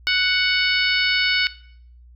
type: harmonic tone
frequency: 741 Hz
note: F#5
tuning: 2 cents sharp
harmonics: 2 / 3 / 4 / 5 / 6 / 7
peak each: -23 / -22 / -23 / -27 / -25 / -29 dBFS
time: 0.07-1.47 s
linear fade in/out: 0 ms
effects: noise-tail reverb RT60 0.6 s tail -18 dB re dry + added 60 Hz sine -44 dBFS peak until 2.15 s